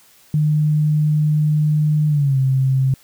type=tone with pitch glide; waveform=sine; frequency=151.7 to 132.83 Hz; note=D#3 to C3; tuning=-44 to +26 cents; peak=-13 dBFS; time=0.34-2.94 s; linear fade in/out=2 ms; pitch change=-230 cents; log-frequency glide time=2.09-2.38 s; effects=white hiss -51 dBFS RMS until 3.03 s